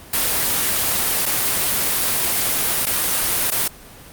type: noise with dropouts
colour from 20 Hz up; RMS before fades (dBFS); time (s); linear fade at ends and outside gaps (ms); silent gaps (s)
white; -19; 0.13-3.68; 5; 1.256-1.261 / 2.855-2.866 / 3.505-3.517
effects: pink hiss -41 dBFS RMS until 4.12 s + Opus 32 kbps